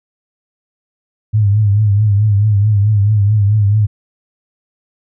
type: tone with vibrato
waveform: sine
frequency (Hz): 103.9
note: G#2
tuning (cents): +1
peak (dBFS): -8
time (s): 1.33-3.87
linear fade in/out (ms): 20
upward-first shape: triangle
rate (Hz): 4.6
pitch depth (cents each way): 93
effects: none